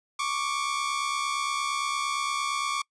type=tone pair together; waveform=sawtooth; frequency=1106 / 1174.7 Hz; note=C#6 / D6; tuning=-4 / 0 cents; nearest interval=minor second; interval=104 cents; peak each=-26 dBFS; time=0.19-2.82 s; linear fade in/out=5 ms; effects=noise-tail reverb RT60 0.1 s tail -26 dB re dry + resampled to 22050 Hz